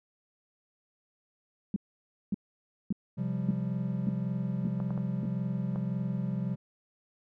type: tone bursts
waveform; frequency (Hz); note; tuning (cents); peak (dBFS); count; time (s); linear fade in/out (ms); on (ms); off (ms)
sine; 200; G3; +35; -25; 7; 1.74-5.254; 2; 22; 560
type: chord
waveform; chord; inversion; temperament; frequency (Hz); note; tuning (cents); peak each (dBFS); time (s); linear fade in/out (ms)
triangle; C suspended fourth; none; just; 130.81 / 174.42 / 196.22; C3 / F3 / G3; 0 / -2 / +2; -32; 3.17-6.56; 20
type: clicks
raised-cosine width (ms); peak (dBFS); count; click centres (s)
1; -27; 4; 4.802 / 4.906 / 4.977 / 5.759
effects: none